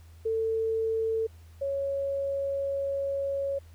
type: tone pair in turn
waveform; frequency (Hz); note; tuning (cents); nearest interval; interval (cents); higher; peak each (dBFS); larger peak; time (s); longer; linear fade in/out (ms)
sine; 446.7 / 553.2; A4 / C#5; +26 / -4; major third; 370; second; -25 / -27; first; 0.25-1.27 / 1.61-3.59; second; 10
effects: added 82 Hz sine -48 dBFS peak until 3.74 s + pink hiss -62 dBFS RMS until 3.74 s